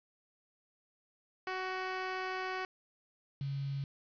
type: tone pair in turn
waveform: 10% pulse / sine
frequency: 373.5 / 138.54 Hz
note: F#4 / C#3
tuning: +16 / -1 cents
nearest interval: octave + perfect fourth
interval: 1717 cents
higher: first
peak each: -27 / -34 dBFS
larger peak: first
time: 1.47-2.65 / 3.41-3.84 s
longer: first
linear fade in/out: 2 ms
effects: resampled to 11025 Hz + 9-bit